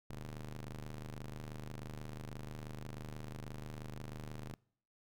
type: ring-modulated tone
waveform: sawtooth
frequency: 76.5 Hz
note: D#2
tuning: 29 cents flat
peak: -37 dBFS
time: 0.1-4.54 s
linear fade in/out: 0 ms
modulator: 51.3 Hz
effects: noise-tail reverb RT60 0.6 s tail -24 dB re dry